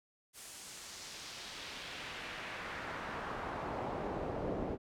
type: noise with band-pass filter sweep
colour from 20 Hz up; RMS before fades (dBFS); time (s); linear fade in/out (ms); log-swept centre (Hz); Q
brown; -42; 0.33-4.78; 50; 9600 to 420; 1.2
effects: none